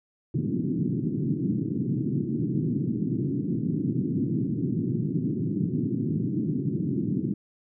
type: band-pass noise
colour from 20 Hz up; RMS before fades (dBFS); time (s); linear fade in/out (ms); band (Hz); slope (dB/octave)
pink; -27; 0.34-7.34; 5; 120 to 340; 48
effects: none